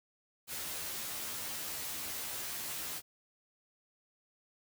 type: noise with comb filter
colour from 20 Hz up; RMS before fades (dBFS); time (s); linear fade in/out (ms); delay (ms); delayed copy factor
white; -40; 0.47-3.02; 50; 13; +0.85
effects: none